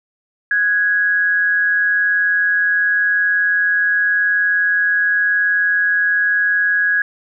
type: tone pair together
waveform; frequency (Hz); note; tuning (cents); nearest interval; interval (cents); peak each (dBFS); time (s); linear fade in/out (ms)
sine; 1482.1 / 1661.2; F#6 / G#6; +2 / 0; major second; 198; -23 / -13; 0.51-7.02; 2
effects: none